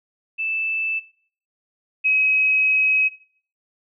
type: tone pair in turn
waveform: sine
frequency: 2637 / 2546 Hz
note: E7 / D#7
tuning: 0 / +39 cents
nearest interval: minor second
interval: 61 cents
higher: first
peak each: -22 / -15 dBFS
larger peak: second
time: 0.38-1 / 2.04-3.09 s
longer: second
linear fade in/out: 20 ms
effects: noise-tail reverb RT60 0.5 s tail -17 dB re dry